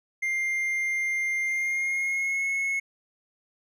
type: tone with pitch glide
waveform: triangle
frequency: 2100 to 2183 Hz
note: C7 to C#7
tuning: +6 to -27 cents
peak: -23 dBFS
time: 0.22-2.8 s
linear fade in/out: 10 ms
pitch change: +67 cents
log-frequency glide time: 1.44-2.46 s
effects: none